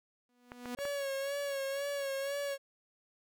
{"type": "tone with exponential growth", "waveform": "sawtooth", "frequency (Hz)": 245.2, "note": "B3", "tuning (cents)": -12, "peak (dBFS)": -32, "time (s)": [0.29, 0.75], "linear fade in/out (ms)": 2, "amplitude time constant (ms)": 100}
{"type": "clicks", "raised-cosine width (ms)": 0.5, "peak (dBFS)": -28, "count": 4, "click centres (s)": [0.519, 0.657, 0.788, 0.853]}
{"type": "tone with vibrato", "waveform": "45% pulse", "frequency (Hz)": 556, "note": "C#5", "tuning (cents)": 5, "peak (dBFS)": -34, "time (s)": [0.77, 2.58], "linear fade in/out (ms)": 50, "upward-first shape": "sine", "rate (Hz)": 2, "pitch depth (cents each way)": 45}
{"effects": []}